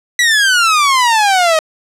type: exponential sweep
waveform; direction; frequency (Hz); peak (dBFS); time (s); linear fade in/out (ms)
sawtooth; down; 1975.5 to 620; -5; 0.19-1.59; 2
effects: low-pass 9000 Hz 12 dB/octave